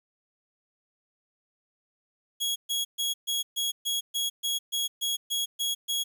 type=tone bursts; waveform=sawtooth; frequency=3322 Hz; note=G#7; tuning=in tune; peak=-23 dBFS; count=13; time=2.4-6.04 s; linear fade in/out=20 ms; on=160 ms; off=130 ms; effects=10-bit